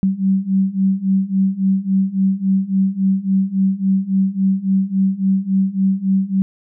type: beating tone pair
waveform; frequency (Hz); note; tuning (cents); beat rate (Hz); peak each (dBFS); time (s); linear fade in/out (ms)
sine; 190.3 / 193.9; F#3 / G3; +49 / -19; 3.6; -18 / -16; 0.03-6.42; 0
effects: none